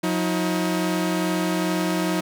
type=tone pair together; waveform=sawtooth; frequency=180 / 317.6 Hz; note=F#3 / D#4; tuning=-47 / +36 cents; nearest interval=minor seventh; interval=983 cents; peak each=-20 dBFS; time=0.03-2.21 s; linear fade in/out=10 ms; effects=none